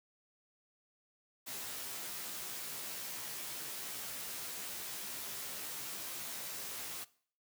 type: noise with comb filter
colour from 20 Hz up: white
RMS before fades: -43 dBFS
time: 1.46-7.05 s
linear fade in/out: 20 ms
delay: 15 ms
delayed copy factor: +0.75
effects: noise-tail reverb RT60 0.5 s tail -20 dB re dry + high-pass 100 Hz 12 dB/octave